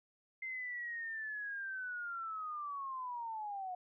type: linear sweep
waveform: sine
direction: down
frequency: 2087 to 718 Hz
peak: -39 dBFS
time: 0.42-3.75 s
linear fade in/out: 5 ms
effects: none